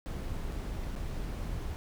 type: noise with dropouts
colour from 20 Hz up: brown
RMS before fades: -36 dBFS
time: 0.06-1.76 s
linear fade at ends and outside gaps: 0 ms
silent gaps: 0.524-0.528 / 0.953-0.961 s
effects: none